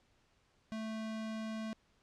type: tone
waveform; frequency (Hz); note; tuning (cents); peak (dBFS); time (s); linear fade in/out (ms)
square; 220; A3; 0; -39; 0.72-1.73; 0
effects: pink hiss -72 dBFS RMS until 2.02 s + low-pass 6000 Hz 12 dB/octave